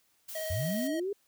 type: noise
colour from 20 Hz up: blue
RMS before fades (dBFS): -42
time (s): 0.28-0.88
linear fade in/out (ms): 10
type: tone with vibrato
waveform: square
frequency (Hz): 633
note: D#5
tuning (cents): +30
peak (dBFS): -35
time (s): 0.35-1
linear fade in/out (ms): 5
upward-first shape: triangle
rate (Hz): 17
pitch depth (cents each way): 23
type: linear sweep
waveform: sine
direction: up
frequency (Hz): 74.2 to 415.3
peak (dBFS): -30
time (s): 0.5-1.13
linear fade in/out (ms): 5
effects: white hiss -70 dBFS RMS until 1.27 s